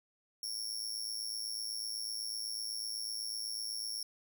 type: tone with amplitude modulation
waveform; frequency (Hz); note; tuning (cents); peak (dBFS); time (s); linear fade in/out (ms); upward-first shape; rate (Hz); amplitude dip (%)
sawtooth; 5480; F8; -34; -31; 0.43-4.03; 2; sine; 108; 80
effects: none